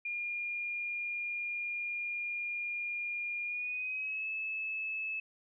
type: tone with pitch glide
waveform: sine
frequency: 2416 to 2604 Hz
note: D7 to E7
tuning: +48 to -22 cents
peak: -34 dBFS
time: 0.05-5.2 s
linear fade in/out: 5 ms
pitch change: +130 cents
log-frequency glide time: 3.44-4.28 s
effects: none